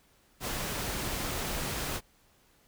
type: noise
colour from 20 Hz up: pink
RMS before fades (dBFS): -34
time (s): 0.4-2.01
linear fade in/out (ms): 50
effects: pink hiss -65 dBFS RMS until 2.67 s